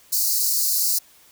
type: high-pass noise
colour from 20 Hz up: white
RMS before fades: -21 dBFS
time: 0.12-0.99 s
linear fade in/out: 10 ms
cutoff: 4200 Hz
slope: 96 dB/octave
effects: white hiss -53 dBFS RMS until 1.31 s